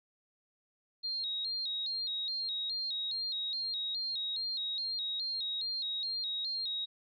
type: tone with vibrato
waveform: sine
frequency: 3993 Hz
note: B7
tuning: 18 cents sharp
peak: -33 dBFS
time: 1.03-6.86 s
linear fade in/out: 20 ms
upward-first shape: square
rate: 2.4 Hz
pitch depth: 88 cents each way
effects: none